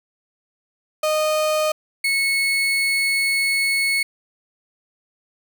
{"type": "tone pair in turn", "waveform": "35% pulse", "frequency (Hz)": [617, 2199], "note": ["D#5", "C#7"], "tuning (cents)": [-15, -14], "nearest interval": "octave + minor seventh", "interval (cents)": 2201, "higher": "second", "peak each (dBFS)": -16, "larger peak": "neither", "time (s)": [[1.03, 1.72], [2.04, 4.03]], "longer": "second", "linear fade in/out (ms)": 5, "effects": []}